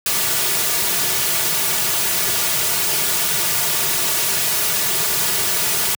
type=noise with comb filter; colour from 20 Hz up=white; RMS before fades=-19 dBFS; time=0.06-5.95 s; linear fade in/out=2 ms; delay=3.8 ms; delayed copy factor=-0.8; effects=high-pass 100 Hz 12 dB/octave